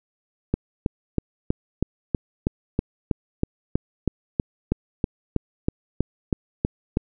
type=click train; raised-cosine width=3 ms; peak=-7 dBFS; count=21; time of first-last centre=0.54-6.971 s; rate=3.11 Hz; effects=none